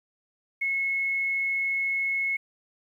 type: tone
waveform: sine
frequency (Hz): 2183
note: C#7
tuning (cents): -27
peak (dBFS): -24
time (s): 0.61-2.37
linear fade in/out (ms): 10
effects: 10-bit